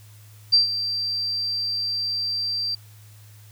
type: tone with ADSR envelope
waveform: sine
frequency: 4699 Hz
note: D8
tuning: in tune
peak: -11 dBFS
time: 0.52-2.75 s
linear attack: 18 ms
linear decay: 130 ms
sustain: -12 dB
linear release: 4 ms
effects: added 105 Hz sine -45 dBFS peak until 3.51 s + white hiss -54 dBFS RMS until 3.51 s